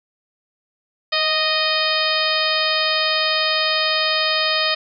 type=harmonic tone with a mistuned harmonic; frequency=620 Hz; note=D#5; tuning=6 cents flat; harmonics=1 / 2 / 3 / 4 / 5 / 6 / 7 / 8; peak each=-25 / -25 / -25 / -25 / -25 / -25 / -25 / -25 dBFS; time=1.12-4.75 s; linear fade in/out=10 ms; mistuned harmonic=1; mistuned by=+24 cents; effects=none